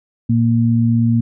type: tone pair together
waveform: sine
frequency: 116.2 / 232.4 Hz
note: A#2 / A#3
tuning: -5 / -5 cents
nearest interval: octave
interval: 1200 cents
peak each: -14 dBFS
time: 0.29-1.21 s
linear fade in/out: 10 ms
effects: none